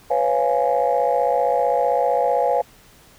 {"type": "chord", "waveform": "sine", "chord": "C# dominant seventh", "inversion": "third", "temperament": "just", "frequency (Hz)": [498.9, 554.4, 693, 831.5], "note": ["B4", "C#5", "E#5", "G#5"], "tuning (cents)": [17, 0, -14, 2], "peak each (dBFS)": -21, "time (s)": [0.1, 2.62], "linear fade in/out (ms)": 10, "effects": ["tanh soft clip ceiling -8 dBFS", "pink hiss -50 dBFS RMS until 3.18 s"]}